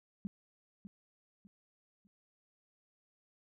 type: tone with echo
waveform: sine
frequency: 199.1 Hz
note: G3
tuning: 27 cents sharp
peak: -34 dBFS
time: 0.25-0.27 s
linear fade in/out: 0 ms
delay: 600 ms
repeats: 3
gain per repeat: -10 dB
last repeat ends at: 2.07 s
effects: none